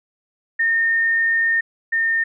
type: tone pair in turn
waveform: sine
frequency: 1827 / 1820.2 Hz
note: A#6 / A#6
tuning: -35 / -42 cents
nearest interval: unison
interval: 7 cents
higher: first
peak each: -15 / -16 dBFS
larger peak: first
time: 0.59-1.61 / 1.92-2.24 s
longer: first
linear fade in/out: 10 ms
effects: none